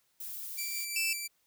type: noise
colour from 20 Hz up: violet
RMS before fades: -41 dBFS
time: 0.2-0.85 s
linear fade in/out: 5 ms
type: tone with tremolo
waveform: 10% pulse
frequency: 2335 Hz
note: D7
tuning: 11 cents flat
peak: -25 dBFS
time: 0.57-1.28 s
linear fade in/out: 20 ms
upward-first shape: sine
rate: 5.9 Hz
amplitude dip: 25%
type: tone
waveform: sawtooth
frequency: 2648 Hz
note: E7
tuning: 7 cents sharp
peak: -26 dBFS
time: 0.96-1.13 s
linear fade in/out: 2 ms
effects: white hiss -73 dBFS RMS until 1.46 s